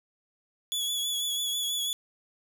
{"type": "tone with vibrato", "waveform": "sawtooth", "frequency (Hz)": 3400, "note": "G#7", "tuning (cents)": 40, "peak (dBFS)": -25, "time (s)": [0.72, 1.93], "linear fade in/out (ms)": 0, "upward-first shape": "sine", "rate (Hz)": 6.1, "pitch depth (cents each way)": 31, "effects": ["11-bit"]}